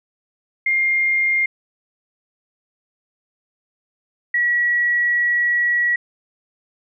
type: tone pair in turn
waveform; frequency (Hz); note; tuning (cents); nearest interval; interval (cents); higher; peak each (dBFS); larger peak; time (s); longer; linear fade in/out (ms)
sine; 2117 / 1926.1; C7 / B6; +20 / -44; major second; 164; first; -15; neither; 0.66-1.46 / 4.34-5.96; second; 5
effects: none